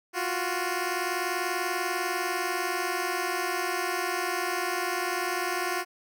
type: tone pair together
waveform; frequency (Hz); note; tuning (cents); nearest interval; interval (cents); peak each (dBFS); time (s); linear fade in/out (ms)
10% pulse; 348.6 / 368.8; F4 / F#4; -3 / -6; minor second; 97; -22; 0.13-5.85; 50
effects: none